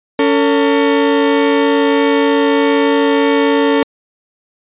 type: tone pair together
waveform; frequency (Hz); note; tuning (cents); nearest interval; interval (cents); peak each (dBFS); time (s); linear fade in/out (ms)
35% pulse; 281.2 / 449.6; C#4 / A4; +25 / +37; minor sixth; 812; -11; 0.19-3.83; 2
effects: resampled to 8000 Hz